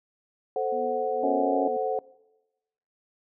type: chord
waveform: sine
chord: F# diminished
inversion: first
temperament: equal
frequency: 440 / 523.3 / 740 Hz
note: A4 / C5 / F#5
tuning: 0 / 0 / 0 cents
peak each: -29 dBFS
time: 0.56-1.99 s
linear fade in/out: 2 ms
type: tone with tremolo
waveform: sine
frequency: 245 Hz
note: B3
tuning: 14 cents flat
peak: -34 dBFS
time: 0.72-1.77 s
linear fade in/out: 5 ms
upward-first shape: triangle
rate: 2 Hz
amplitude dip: 95%
type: harmonic tone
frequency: 92.5 Hz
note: F#2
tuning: in tune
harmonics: 3 / 4 / 5 / 6 / 7 / 8 / 9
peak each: -28 / -37 / -35 / -32 / -31 / -34 / -37 dBFS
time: 1.23-1.68 s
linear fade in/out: 5 ms
effects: noise-tail reverb RT60 1.0 s tail -21 dB re dry